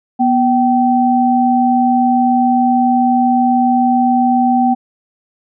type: tone pair together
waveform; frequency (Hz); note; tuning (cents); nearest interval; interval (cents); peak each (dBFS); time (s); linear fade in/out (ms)
sine; 244.4 / 771.7; B3 / G5; -18 / -27; octave + minor sixth; 1991; -12; 0.19-4.75; 20
effects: none